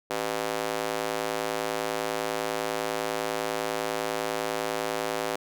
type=tone with high-pass filter; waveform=square; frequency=55 Hz; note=A1; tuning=in tune; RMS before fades=-30 dBFS; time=0.1-5.36 s; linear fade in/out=5 ms; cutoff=480 Hz; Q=1.3; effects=none